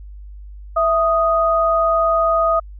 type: tone pair together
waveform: sine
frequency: 659.3 / 1244.5 Hz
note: E5 / D#6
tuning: 0 / 0 cents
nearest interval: major seventh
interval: 1100 cents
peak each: -16 dBFS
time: 0.76-2.6 s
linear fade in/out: 10 ms
effects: added 50 Hz sine -33 dBFS peak until 2.79 s